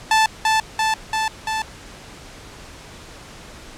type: tone with echo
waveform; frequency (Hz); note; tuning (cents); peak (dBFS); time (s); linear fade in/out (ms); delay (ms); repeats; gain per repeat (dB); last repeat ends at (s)
sawtooth; 878; A5; -4; -9; 0.11-0.26; 2; 340; 4; -2; 1.62
effects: pink hiss -40 dBFS RMS until 3.77 s + low-pass 8000 Hz 12 dB/octave